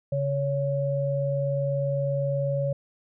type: tone pair together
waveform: sine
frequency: 139.75 / 559 Hz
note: C#3 / C#5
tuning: +14 / +14 cents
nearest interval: 2 octaves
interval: 2400 cents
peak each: -26 dBFS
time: 0.12-2.73 s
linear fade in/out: 5 ms
effects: none